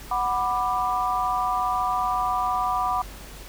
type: chord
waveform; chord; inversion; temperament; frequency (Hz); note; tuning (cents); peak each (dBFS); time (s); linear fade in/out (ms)
sine; B minor; second; just; 740.8 / 987.8 / 1185.3; F#5 / B5 / D6; +2 / 0 / +16; -26; 0.11-3.02; 5
effects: added 48 Hz sine -41 dBFS peak until 3.48 s + pink hiss -43 dBFS RMS until 3.48 s